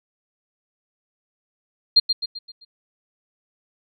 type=tone with echo; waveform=sine; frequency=4200 Hz; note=C8; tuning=6 cents sharp; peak=-9 dBFS; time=1.96-2 s; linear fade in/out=10 ms; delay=130 ms; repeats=5; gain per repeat=-7 dB; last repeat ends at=2.65 s; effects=none